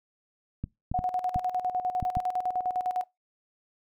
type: clicks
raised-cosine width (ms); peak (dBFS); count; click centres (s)
5; -19; 6; 0.64 / 0.916 / 0.991 / 1.36 / 2.027 / 2.17
type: tone with tremolo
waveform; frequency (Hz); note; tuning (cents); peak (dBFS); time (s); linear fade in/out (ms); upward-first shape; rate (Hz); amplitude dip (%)
sine; 732; F#5; -19; -24; 0.94-3.04; 5; square; 9.9; 70
effects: noise-tail reverb RT60 0.2 s tail -23 dB re dry